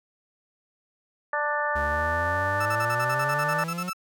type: harmonic tone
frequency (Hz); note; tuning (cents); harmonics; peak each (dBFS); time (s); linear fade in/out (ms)
295.1; D4; +8; 2 / 3 / 4 / 5 / 6; -30 / -30 / -30 / -33 / -29; 1.33-3.64; 2
type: exponential sweep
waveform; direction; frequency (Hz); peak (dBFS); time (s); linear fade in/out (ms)
45% pulse; up; 69.3 to 183.5; -31; 1.75-3.9; 10
type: tone bursts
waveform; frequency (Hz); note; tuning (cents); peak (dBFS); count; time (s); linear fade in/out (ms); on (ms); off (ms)
35% pulse; 1318.5; E6; 0; -27; 14; 2.6-3.933; 10; 59; 39
effects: none